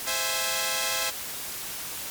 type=chord; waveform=5% pulse; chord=C augmented; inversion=none; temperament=equal; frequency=523.3 / 659.3 / 830.6 Hz; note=C5 / E5 / G#5; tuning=0 / 0 / 0 cents; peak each=-19 dBFS; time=0.06-1.11 s; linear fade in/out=20 ms; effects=white hiss -35 dBFS RMS until 2.1 s + MP3 96 kbps